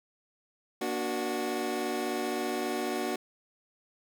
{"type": "chord", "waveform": "25% pulse", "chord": "Bb augmented", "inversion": "none", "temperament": "equal with one note detuned", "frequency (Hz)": [238.8, 293.7, 370], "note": ["Bb3", "D4", "F#4"], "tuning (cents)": [42, 0, 0], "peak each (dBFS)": [-32, -32, -29], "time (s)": [0.81, 3.16], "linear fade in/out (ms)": 5, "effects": []}